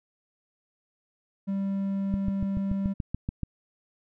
triangle tone, 196 Hz, G3, in tune, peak -24 dBFS, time 1.47-2.94 s, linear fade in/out 20 ms
click train, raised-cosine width 5 ms, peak -17 dBFS, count 10, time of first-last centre 2.14-3.433 s, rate 6.96 Hz
effects none

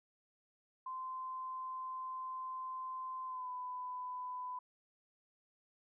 sine tone with pitch glide, 1035 to 1000.9 Hz, C6 to B5, -19 to +23 cents, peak -40 dBFS, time 0.86-4.59 s, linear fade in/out 5 ms, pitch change -58 cents, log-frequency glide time 3.26-3.5 s, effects none

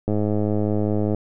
click train, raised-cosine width 2 ms, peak -10 dBFS, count 113, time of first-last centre 0.08-1.147 s, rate 105 Hz, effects none

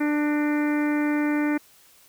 harmonic tone with a mistuned harmonic, 296.4 Hz, D4, 16 cents sharp, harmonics 1 / 2 / 3 / 4 / 5 / 6 / 7 / 8, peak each -21 / -34 / -35 / -40 / -35 / -36 / -37 / -40 dBFS, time 0-1.58 s, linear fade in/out 10 ms, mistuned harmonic 6, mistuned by +32 cents, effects white hiss -55 dBFS RMS until 2.08 s

